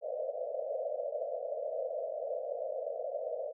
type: band-pass noise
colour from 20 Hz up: white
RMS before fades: -37 dBFS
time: 0.01-3.53 s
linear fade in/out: 50 ms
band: 490 to 660 Hz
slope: 96 dB/octave
effects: none